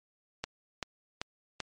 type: click train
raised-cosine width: 0.2 ms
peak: -16 dBFS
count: 4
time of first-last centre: 0.44-1.603 s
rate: 2.58 Hz
effects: MP3 48 kbps